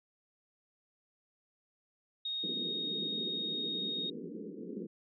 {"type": "tone", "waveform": "sine", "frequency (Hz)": 3729, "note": "A#7", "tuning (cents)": 0, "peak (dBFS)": -34, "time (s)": [2.25, 4.1], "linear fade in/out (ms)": 5}
{"type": "band-pass noise", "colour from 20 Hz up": "pink", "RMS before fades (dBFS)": -43, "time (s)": [2.43, 4.87], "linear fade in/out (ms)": 10, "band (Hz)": [170, 480], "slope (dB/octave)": 96}
{"effects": []}